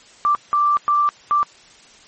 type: tone bursts at uneven times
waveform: sine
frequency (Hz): 1174.7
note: D6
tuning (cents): 0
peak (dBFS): -13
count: 4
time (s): 0.25-0.35 / 0.53-0.77 / 0.88-1.09 / 1.31-1.43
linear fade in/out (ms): 0
effects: white hiss -47 dBFS RMS until 2.07 s + MP3 32 kbps